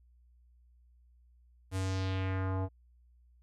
square tone with low-pass filter sweep, 94.7 Hz, F#2, 41 cents sharp, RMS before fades -33 dBFS, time 1.71-2.69 s, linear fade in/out 50 ms, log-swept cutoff 11000 to 730 Hz, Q 1.8, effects added 60 Hz sine -60 dBFS peak until 3.42 s

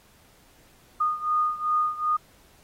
sine beating tone pair, 1228 / 1230.6 Hz, D#6 / D#6, -23 / -19 cents, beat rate 2.6 Hz, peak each -24 / -27 dBFS, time 1-2.17 s, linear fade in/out 10 ms, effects pink hiss -58 dBFS RMS until 2.63 s + AAC 48 kbps

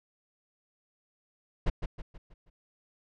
brown noise with echo, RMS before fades -23 dBFS, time 1.66-1.7 s, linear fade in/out 10 ms, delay 160 ms, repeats 5, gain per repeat -7 dB, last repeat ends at 2.5 s, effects low-pass 4000 Hz 12 dB/octave

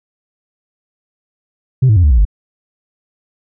sine tone with pitch steps, 129.8 / 107.27 / 88.66 / 73.27 / 60.55 / 50.04 Hz, C3 / A2 / F2 / D2 / B1 / G1, -13 / -44 / +27 / -3 / -34 / +36 cents, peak -4 dBFS, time 1.82-2.252 s, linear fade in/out 10 ms, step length 72 ms, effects tanh soft clip ceiling -4 dBFS

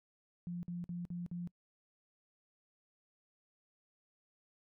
sine tone bursts, 174.61 Hz, F3, in tune, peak -38 dBFS, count 5, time 0.47-1.474 s, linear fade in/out 0 ms, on 160 ms, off 51 ms, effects noise-tail reverb RT60 0.1 s tail -25 dB re dry

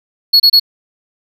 triangle tone bursts, 4356 Hz, C#8, 31 cents flat, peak -3 dBFS, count 3, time 0.33-0.598 s, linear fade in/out 10 ms, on 70 ms, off 29 ms, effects none

